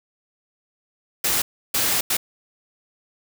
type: noise bursts at uneven times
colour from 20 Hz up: white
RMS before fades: -21 dBFS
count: 3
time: 1.24-1.42 / 1.74-2.01 / 2.1-2.17 s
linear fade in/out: 5 ms
effects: none